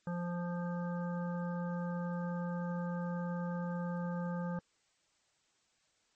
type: harmonic tone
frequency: 174.61 Hz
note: F3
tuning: in tune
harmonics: 1 / 3 / 5 / 7 / 9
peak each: -35 / -43 / -47 / -49 / -51 dBFS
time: 0.07-4.59 s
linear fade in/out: 2 ms
effects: white hiss -74 dBFS RMS until 6.15 s + MP3 32 kbps